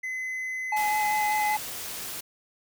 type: tone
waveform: triangle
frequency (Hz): 2035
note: C7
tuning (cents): -49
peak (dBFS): -28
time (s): 0.03-1.56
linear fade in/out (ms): 10
type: tone with vibrato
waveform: triangle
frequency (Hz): 846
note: G#5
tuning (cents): +32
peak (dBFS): -22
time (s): 0.72-1.57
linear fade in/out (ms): 5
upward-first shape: square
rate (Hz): 5.1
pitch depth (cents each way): 11
type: noise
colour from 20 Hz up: white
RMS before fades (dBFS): -36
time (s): 0.76-2.21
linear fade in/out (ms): 10
effects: none